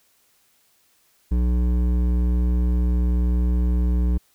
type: tone with hard clipping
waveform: sine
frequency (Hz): 60.5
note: B1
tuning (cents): -35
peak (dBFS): -19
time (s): 1.31-4.18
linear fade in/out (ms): 10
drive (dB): 11
effects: white hiss -62 dBFS RMS until 4.34 s